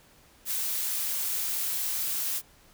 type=noise; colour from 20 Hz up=blue; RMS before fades=-30 dBFS; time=0.45-2.42 s; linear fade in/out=50 ms; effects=pink hiss -58 dBFS RMS until 2.73 s